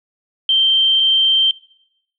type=tone pair in turn; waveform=sine; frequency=3136 / 3136 Hz; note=G7 / G7; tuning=0 / 0 cents; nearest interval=unison; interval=0 cents; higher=neither; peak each=-11 dBFS; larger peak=neither; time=0.49-1 / 1-1.51 s; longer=neither; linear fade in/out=2 ms; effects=noise-tail reverb RT60 0.8 s tail -21 dB re dry